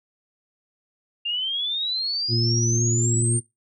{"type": "exponential sweep", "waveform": "sine", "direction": "up", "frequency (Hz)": [2780, 8870], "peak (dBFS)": -23, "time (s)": [1.25, 3.4], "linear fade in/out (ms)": 10}
{"type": "harmonic tone", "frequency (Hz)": 116.54, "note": "A#2", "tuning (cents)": 0, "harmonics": [1, 2, 3], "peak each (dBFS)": [-21, -30, -29], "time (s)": [2.28, 3.41], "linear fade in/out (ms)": 50}
{"effects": ["noise-tail reverb RT60 0.2 s tail -20 dB re dry"]}